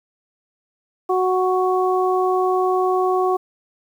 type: harmonic tone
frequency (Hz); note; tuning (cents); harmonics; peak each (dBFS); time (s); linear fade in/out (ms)
370; F#4; 0; 1 / 2 / 3; -18 / -21 / -23; 1.09-3.37; 10
effects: 8-bit